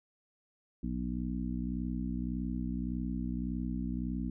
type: harmonic tone with a mistuned harmonic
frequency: 61.74 Hz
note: B1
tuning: in tune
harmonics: 1 / 2 / 3 / 4 / 5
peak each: -38 / -45 / -37 / -37 / -43 dBFS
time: 0.83-4.3 s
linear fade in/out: 5 ms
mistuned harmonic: 1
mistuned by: -82 cents
effects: none